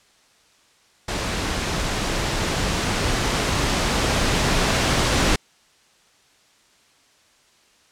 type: noise with level ramp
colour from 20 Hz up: pink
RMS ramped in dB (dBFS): -25 to -18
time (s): 1.08-5.36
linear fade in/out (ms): 5
effects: white hiss -57 dBFS RMS until 7.91 s + low-pass 7000 Hz 12 dB/octave